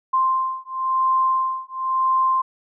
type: beating tone pair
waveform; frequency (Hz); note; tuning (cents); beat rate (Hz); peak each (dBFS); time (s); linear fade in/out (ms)
sine; 1046.5 / 1047.47; C6 / C6; 0 / +2; 0.97; -21; 0.13-2.42; 10
effects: none